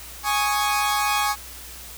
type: chord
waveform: sawtooth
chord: Ab suspended fourth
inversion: none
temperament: equal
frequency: 830.6 / 1108.7 / 1244.5 Hz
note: Ab5 / Db6 / Eb6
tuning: 0 / 0 / 0 cents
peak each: -19 / -21 / -24 dBFS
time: 0.23-1.36 s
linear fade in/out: 50 ms
effects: added 60 Hz sine -44 dBFS peak until 1.97 s + white hiss -40 dBFS RMS until 1.97 s